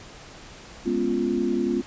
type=chord; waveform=sine; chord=C# dominant seventh; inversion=second; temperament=equal; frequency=207.7 / 246.9 / 277.2 / 349.2 Hz; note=G#3 / B3 / C#4 / E#4; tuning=0 / 0 / 0 / 0 cents; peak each=-29 / -26 / -29 / -25 dBFS; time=0.85-1.82 s; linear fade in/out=20 ms; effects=pink hiss -44 dBFS RMS until 1.86 s + resampled to 16000 Hz